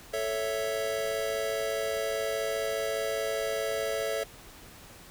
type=chord; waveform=square; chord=A major; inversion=none; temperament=equal; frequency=440 / 554.4 / 659.3 Hz; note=A4 / C#5 / E5; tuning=0 / 0 / 0 cents; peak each=-34 dBFS; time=0.13-4.24 s; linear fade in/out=10 ms; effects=pink hiss -50 dBFS RMS until 5.1 s